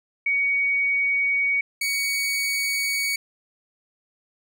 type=tone pair in turn; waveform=sine / sawtooth; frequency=2245 / 2245 Hz; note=C#7 / C#7; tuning=+21 / +21 cents; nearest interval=unison; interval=0 cents; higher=neither; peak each=-19 dBFS; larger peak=neither; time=0.26-1.61 / 1.81-3.16 s; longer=neither; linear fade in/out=5 ms; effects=none